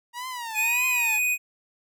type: tone with vibrato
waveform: sawtooth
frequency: 944 Hz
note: A#5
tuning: 22 cents sharp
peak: -28 dBFS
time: 0.13-1.2 s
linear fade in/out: 50 ms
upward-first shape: triangle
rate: 1.7 Hz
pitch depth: 170 cents each way
type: tone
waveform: square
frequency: 2489 Hz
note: D#7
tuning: in tune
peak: -22 dBFS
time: 0.54-1.38 s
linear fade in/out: 50 ms
effects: none